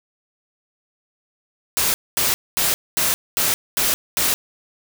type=noise bursts; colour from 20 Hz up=white; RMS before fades=-19 dBFS; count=7; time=1.77-4.34 s; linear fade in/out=0 ms; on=170 ms; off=230 ms; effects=none